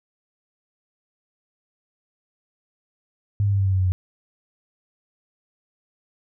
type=tone with pitch steps; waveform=sine; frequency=102 / 100.42 / 98.87 / 97.34 / 95.83 / 94.35 / 92.89 / 91.45 Hz; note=G#2 / G2 / G2 / G2 / G2 / F#2 / F#2 / F#2; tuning=-31 / +42 / +15 / -12 / -39 / +34 / +7 / -20 cents; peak=-17 dBFS; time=3.4-3.92 s; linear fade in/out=0 ms; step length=65 ms; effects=none